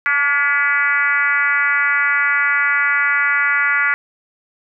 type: tone with frequency modulation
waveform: sine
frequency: 1710 Hz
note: A6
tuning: 50 cents flat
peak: -13 dBFS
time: 0.06-3.94 s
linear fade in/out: 0 ms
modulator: 280 Hz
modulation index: 1.7
effects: none